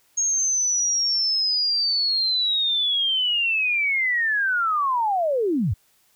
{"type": "linear sweep", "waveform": "sine", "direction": "down", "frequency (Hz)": [6570, 73.42], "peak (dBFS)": -19, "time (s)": [0.17, 5.74], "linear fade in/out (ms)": 10, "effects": ["white hiss -62 dBFS RMS until 6.15 s"]}